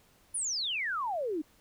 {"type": "exponential sweep", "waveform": "sine", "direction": "down", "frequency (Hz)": [10390, 288.3], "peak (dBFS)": -30, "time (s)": [0.34, 1.42], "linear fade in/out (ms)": 10, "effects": ["pink hiss -64 dBFS RMS until 1.6 s"]}